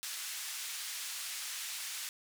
white band-pass noise, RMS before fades -41 dBFS, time 0.03-2.09 s, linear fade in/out 0 ms, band 1600 to 9700 Hz, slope 12 dB/octave, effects none

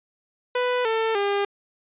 sawtooth tone with pitch steps, 495.9 / 446.9 / 402.8 Hz, B4 / A4 / G4, +7 / +27 / +47 cents, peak -17 dBFS, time 0.55-1.45 s, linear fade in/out 5 ms, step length 300 ms, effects resampled to 8000 Hz

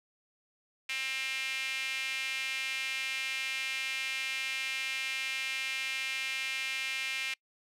sawtooth tone with high-pass filter, 265.1 Hz, C4, 23 cents sharp, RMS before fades -35 dBFS, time 0.89-7.34 s, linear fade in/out 5 ms, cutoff 2400 Hz, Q 4.3, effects noise-tail reverb RT60 0.1 s tail -26 dB re dry + low-pass 11000 Hz 12 dB/octave

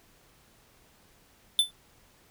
square tone with exponential decay, 3520 Hz, A7, in tune, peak -16 dBFS, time 1.59-1.71 s, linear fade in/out 1 ms, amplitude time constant 26 ms, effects pink hiss -61 dBFS RMS until 2.3 s

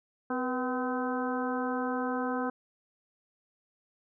harmonic tone with a mistuned harmonic, 255.2 Hz, C4, 43 cents flat, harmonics 1 / 2 / 3 / 4 / 5 / 6, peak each -32 / -35 / -37 / -38 / -39 / -40 dBFS, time 0.3-2.5 s, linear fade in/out 5 ms, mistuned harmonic 2, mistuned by -64 cents, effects none

